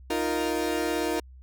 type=chord; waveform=30% pulse; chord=Eb suspended second; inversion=none; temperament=equal; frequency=311.1 / 349.2 / 466.2 Hz; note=Eb4 / F4 / Bb4; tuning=0 / 0 / 0 cents; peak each=-27 / -27 / -28 dBFS; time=0.1-1.2 s; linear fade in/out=5 ms; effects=added 64 Hz sine -45 dBFS peak until 1.42 s